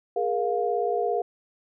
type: tone cluster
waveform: sine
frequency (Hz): 413.4 / 470.9 / 704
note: G#4 / A#4 / F5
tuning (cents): -8 / +18 / +14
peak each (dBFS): -27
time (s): 0.16-1.22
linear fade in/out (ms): 5
effects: none